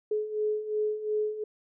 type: beating tone pair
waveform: sine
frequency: 423.7 / 426.5 Hz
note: G#4 / G#4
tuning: +35 / +46 cents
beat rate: 2.8 Hz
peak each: -33 / -28 dBFS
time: 0.11-1.44 s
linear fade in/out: 5 ms
effects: none